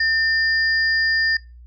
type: tone pair together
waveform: sine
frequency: 1800 / 4864 Hz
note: A6 / D#8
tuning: +39 / -40 cents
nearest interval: octave + perfect fourth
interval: 1721 cents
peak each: -17 / -24 dBFS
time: 0-1.37 s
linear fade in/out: 5 ms
effects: noise-tail reverb RT60 0.3 s tail -26 dB re dry + added 60 Hz sine -40 dBFS peak until 1.66 s